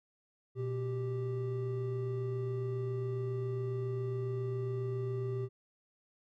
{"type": "tone pair together", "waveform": "triangle", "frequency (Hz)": [121.3, 391.2], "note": ["B2", "G4"], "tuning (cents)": [-31, -4], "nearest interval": "octave + minor sixth", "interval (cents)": 2027, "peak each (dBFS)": [-33, -35], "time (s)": [0.55, 5.49], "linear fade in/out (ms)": 50, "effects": []}